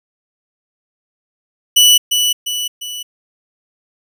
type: tone with echo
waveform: sawtooth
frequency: 2960 Hz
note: F#7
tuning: in tune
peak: -3 dBFS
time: 1.76-1.98 s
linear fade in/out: 10 ms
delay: 350 ms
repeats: 3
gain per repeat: -6 dB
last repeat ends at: 3.03 s
effects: none

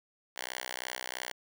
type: tone with high-pass filter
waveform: 5% pulse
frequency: 63 Hz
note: B1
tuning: 35 cents sharp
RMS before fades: -40 dBFS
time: 0.36-1.32 s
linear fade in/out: 5 ms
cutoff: 1200 Hz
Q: 0.7
effects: none

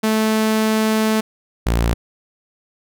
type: tone pair in turn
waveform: sawtooth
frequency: 218.4 / 57.55 Hz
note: A3 / A#1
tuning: -13 / -22 cents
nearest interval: octave + major seventh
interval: 2309 cents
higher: first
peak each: -11 dBFS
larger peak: neither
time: 0.03-1.21 / 1.66-1.94 s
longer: first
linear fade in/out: 10 ms
effects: none

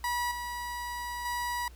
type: tone with level steps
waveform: 30% pulse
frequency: 970 Hz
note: B5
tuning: 31 cents flat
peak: -26 / -32 / -28 dBFS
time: 0.04-1.68 s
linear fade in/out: 2 ms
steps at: 0.31 / 1.25 s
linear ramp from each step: 5 ms
effects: added 60 Hz sine -47 dBFS peak until 1.75 s + pink hiss -59 dBFS RMS until 1.75 s

